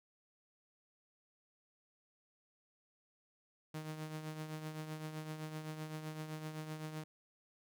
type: tone with tremolo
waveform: sawtooth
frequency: 155.56 Hz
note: D#3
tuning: in tune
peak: -36 dBFS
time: 3.74-7.04 s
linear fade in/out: 5 ms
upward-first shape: triangle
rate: 7.8 Hz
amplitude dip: 60%
effects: none